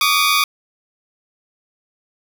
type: tone pair together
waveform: 15% pulse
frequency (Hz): 1137.2 / 1225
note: C#6 / D#6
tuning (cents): +44 / -27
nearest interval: minor second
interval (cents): 129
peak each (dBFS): -10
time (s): 0.01-0.44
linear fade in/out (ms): 2
effects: none